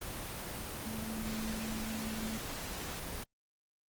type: tone in noise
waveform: sine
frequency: 220 Hz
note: A3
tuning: in tune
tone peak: -38 dBFS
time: 0.85-2.38 s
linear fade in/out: 10 ms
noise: pink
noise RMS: -41 dBFS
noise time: 0.01-3.24 s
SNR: 0 dB
effects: Opus 24 kbps